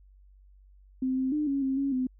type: tone with pitch steps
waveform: sine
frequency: 259.8 / 261.7 / 300.6 / 276.6 / 266.5 / 276.4 / 256.3 Hz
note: C4 / C4 / D4 / C#4 / C4 / C#4 / C4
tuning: -12 / 0 / +40 / -4 / +32 / -5 / -36 cents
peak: -25 dBFS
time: 1.02-2.07 s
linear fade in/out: 5 ms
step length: 150 ms
effects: added 48 Hz sine -53 dBFS peak until 2.19 s